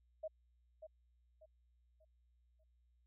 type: tone with echo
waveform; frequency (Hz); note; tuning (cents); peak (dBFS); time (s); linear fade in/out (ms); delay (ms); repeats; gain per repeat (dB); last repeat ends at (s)
sine; 630; D#5; +21; -40; 0.23-0.28; 10; 590; 4; -9; 2.64
effects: added 60 Hz sine -70 dBFS peak until 3.06 s